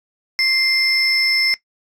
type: tone pair together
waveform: sine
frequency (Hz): 2093 / 5274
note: C7 / E8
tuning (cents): 0 / 0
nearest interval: octave + major third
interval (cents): 1600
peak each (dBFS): -16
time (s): 0.39-1.54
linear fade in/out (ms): 0
effects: noise-tail reverb RT60 0.1 s tail -17 dB re dry + tanh soft clip ceiling -9 dBFS